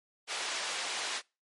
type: band-pass noise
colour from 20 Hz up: white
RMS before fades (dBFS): -36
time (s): 0.27-1.22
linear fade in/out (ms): 50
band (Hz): 520 to 4800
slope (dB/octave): 12
effects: noise-tail reverb RT60 0.3 s tail -26 dB re dry + MP3 48 kbps